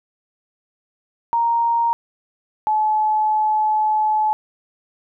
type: tone pair in turn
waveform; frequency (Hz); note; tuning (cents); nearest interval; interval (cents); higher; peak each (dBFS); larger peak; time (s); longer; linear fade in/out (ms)
sine; 932.3 / 859.1; A#5 / A5; 0 / -42; minor second; 142; first; -15; neither; 1.33-1.93 / 2.67-4.33; second; 0
effects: none